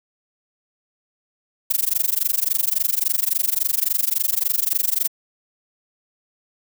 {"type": "noise with amplitude modulation", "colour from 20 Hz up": "violet", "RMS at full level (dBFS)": -17, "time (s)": [1.7, 5.08], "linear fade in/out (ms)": 10, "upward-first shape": "sine", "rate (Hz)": 23.6, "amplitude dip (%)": 100, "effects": []}